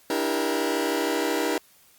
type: chord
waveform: sawtooth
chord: E half-diminished seventh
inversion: third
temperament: just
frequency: 296.7 / 329.6 / 395.6 / 474.7 Hz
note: D4 / E4 / G4 / Bb4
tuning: +18 / 0 / +16 / +31 cents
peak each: -25 dBFS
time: 0.1-1.58 s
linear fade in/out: 2 ms
effects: white hiss -57 dBFS RMS until 1.98 s + Opus 48 kbps